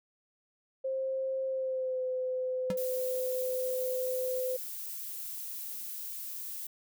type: tone with pitch glide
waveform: sine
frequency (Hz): 529 to 511.3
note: C5 to C5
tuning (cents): +19 to -40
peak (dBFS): -30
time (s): 0.84-4.57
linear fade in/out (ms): 10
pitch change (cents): -59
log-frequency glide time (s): 1.46-2.02
type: tone with exponential decay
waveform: square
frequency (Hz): 190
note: F#3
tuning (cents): +46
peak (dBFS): -28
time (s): 2.7-2.78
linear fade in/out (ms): 2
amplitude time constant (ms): 16
type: noise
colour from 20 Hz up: violet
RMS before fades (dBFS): -40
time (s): 2.77-6.67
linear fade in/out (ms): 5
effects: none